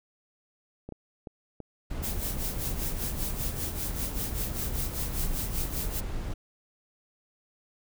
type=clicks; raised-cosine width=2 ms; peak=-26 dBFS; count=10; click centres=0.89 / 0.923 / 1.272 / 1.603 / 2.041 / 2.227 / 2.266 / 2.37 / 2.819 / 3.029 s
type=noise; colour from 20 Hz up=brown; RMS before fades=-33 dBFS; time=1.9-6.34 s; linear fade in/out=10 ms
type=noise with tremolo; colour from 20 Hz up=blue; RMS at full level=-33 dBFS; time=2.02-6.01 s; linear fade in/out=20 ms; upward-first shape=sine; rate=5.1 Hz; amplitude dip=75%
effects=none